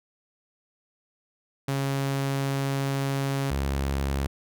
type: tone pair in turn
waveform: sawtooth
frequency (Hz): 137.4 / 68.7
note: C#3 / C#2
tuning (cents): -15 / -15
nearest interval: octave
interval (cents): 1200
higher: first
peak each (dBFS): -21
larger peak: neither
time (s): 1.68-3.51 / 3.51-4.27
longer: first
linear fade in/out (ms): 5
effects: none